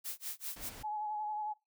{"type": "noise with tremolo", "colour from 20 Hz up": "blue", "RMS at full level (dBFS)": -39, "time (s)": [0.04, 0.7], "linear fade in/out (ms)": 20, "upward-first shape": "sine", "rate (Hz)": 5.1, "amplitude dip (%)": 100}
{"type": "noise", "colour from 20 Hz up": "pink", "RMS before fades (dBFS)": -49, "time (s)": [0.56, 0.83], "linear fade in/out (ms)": 5}
{"type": "tone with vibrato", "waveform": "sine", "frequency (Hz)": 847, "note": "G#5", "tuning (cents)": 34, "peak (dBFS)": -35, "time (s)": [0.83, 1.54], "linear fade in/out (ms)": 20, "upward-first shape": "sine", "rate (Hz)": 11, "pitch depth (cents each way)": 28}
{"effects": ["noise-tail reverb RT60 0.2 s tail -21 dB re dry"]}